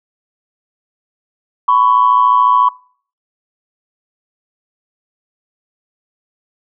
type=tone pair together; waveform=sine; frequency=1000 / 1113.9 Hz; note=B5 / C#6; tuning=+21 / +8 cents; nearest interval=major second; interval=187 cents; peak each=-10 dBFS; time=1.68-2.69 s; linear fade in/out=5 ms; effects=noise-tail reverb RT60 0.5 s tail -24 dB re dry + tanh soft clip ceiling 0 dBFS